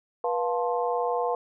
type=harmonic tone with a mistuned harmonic; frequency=175.8 Hz; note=F3; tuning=12 cents sharp; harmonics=3 / 4 / 5 / 6; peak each=-27 / -29 / -31 / -33 dBFS; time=0.24-1.35 s; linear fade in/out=2 ms; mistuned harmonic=3; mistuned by=-140 cents; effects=none